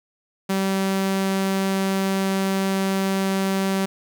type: tone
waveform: sawtooth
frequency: 193 Hz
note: G3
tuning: 27 cents flat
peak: -16 dBFS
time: 0.49-3.86 s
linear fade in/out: 10 ms
effects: 9-bit